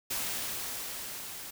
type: noise with level ramp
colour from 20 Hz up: white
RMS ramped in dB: -33 to -43 dBFS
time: 0.1-1.51 s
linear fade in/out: 10 ms
effects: none